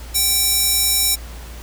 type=tone with high-pass filter; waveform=square; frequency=775 Hz; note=G5; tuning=20 cents flat; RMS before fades=-17 dBFS; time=0.14-1.16 s; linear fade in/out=20 ms; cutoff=6400 Hz; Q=0.86; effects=added 58 Hz sine -32 dBFS peak until 1.62 s + pink hiss -40 dBFS RMS until 1.62 s